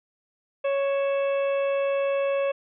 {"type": "harmonic tone with a mistuned harmonic", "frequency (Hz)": 554.4, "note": "C#5", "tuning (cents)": 0, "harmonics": [1, 2, 3, 4, 5, 6], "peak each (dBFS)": [-22, -35, -41, -43, -37, -49], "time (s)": [0.64, 2.52], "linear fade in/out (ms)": 10, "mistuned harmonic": 5, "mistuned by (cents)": -83, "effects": []}